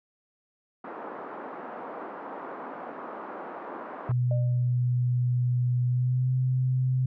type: band-pass noise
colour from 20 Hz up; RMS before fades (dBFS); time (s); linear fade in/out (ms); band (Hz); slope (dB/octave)
white; -39; 0.84-4.12; 5; 230 to 1200; 24
type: tone with pitch glide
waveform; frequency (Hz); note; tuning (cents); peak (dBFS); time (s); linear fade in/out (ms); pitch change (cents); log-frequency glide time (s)
sine; 123.47 to 128.49; B2 to C3; 0 to -31; -22; 4.09-7.06; 5; +69; 5.86-6.34
type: tone with exponential decay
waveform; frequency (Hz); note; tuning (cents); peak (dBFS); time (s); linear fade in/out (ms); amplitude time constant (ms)
sine; 603; D5; +46; -30; 4.31-4.77; 2; 100
effects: none